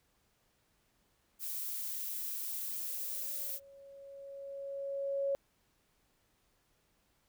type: noise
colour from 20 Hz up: violet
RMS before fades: -39 dBFS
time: 1.39-3.6 s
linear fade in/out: 50 ms
type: tone with exponential growth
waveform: sine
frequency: 554 Hz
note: C#5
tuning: 1 cent flat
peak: -29 dBFS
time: 2.63-5.35 s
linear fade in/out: 0 ms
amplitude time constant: 590 ms
effects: pink hiss -74 dBFS RMS until 7.28 s